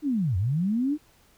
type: linear two-way sweep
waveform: sine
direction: down then up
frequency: 311.1 to 85 to 311.1 Hz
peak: -22 dBFS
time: 0.02-0.98 s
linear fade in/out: 50 ms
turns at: 0.37 s
effects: pink hiss -60 dBFS RMS until 1.37 s